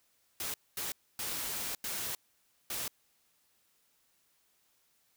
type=noise bursts at uneven times; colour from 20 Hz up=white; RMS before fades=-37 dBFS; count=5; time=0.4-0.54 / 0.77-0.92 / 1.19-1.75 / 1.84-2.15 / 2.7-2.88 s; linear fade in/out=2 ms; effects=white hiss -72 dBFS RMS until 5.16 s